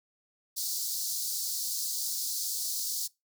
pink high-pass noise, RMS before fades -33 dBFS, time 0.56-3.08 s, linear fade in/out 20 ms, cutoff 4300 Hz, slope 48 dB/octave, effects noise-tail reverb RT60 0.2 s tail -22 dB re dry

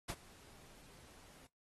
pink noise with ADSR envelope, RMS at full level -40 dBFS, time 0.08-1.47 s, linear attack 13 ms, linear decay 55 ms, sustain -21 dB, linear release 7 ms, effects noise-tail reverb RT60 0.2 s tail -24 dB re dry + AAC 32 kbps

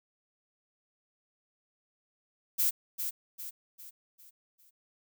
violet noise with echo, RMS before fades -27 dBFS, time 2.58-2.71 s, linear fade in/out 20 ms, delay 400 ms, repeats 5, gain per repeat -7 dB, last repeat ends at 4.71 s, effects none

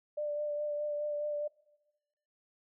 sine tone with vibrato, 592 Hz, D5, 14 cents sharp, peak -32 dBFS, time 0.17-1.48 s, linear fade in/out 10 ms, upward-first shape sine, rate 4.8 Hz, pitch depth 17 cents each way, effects noise-tail reverb RT60 1.0 s tail -20 dB re dry

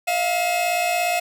45% pulse tone cluster, 647 / 704 / 2573 Hz, E5 / F5 / E7, -32 / +14 / -43 cents, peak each -28 / -21 / -26 dBFS, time 0.07-1.2 s, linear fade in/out 10 ms, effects none

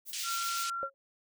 violet noise with tremolo, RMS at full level -40 dBFS, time 0.05-0.67 s, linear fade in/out 50 ms, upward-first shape sine, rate 7.7 Hz, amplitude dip 75%
white band-pass noise, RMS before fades -38 dBFS, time 0.13-0.7 s, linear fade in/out 2 ms, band 2300 to 8000 Hz, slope 24 dB/octave
sine tone, 1371 Hz, F6, 32 cents flat, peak -33 dBFS, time 0.23-0.9 s, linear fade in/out 50 ms
sine tone with exponential decay, 546 Hz, C#5, 26 cents flat, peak -31 dBFS, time 0.83-0.94 s, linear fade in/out 0 ms, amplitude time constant 22 ms
effects none

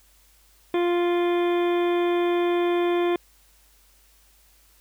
harmonic tone, 349.2 Hz, F4, in tune, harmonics 1 / 2 / 3 / 4 / 5 / 6 / 7 / 9 / 10, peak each -20 / -30 / -33 / -42 / -39 / -40 / -39 / -44 / -42 dBFS, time 0.74-3.16 s, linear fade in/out 2 ms, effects added 50 Hz sine -59 dBFS peak until 4.8 s + white hiss -59 dBFS RMS until 4.8 s

